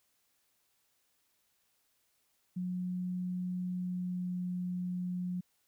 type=tone with pitch glide; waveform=sine; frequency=181 to 179.85 Hz; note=F#3 to F#3; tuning=-38 to -49 cents; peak=-33 dBFS; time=2.56-5.41 s; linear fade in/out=10 ms; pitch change=-11 cents; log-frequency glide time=3.72-4.36 s; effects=white hiss -75 dBFS RMS until 5.67 s